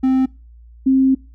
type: tone pair in turn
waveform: triangle / sine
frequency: 261.6 / 265.1 Hz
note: C4 / C4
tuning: 0 / +23 cents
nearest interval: unison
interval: 23 cents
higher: second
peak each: -10 dBFS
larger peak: neither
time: 0.03-0.26 / 0.86-1.15 s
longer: second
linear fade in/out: 10 ms
effects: noise-tail reverb RT60 0.3 s tail -24 dB re dry + added 58 Hz sine -40 dBFS peak until 1.34 s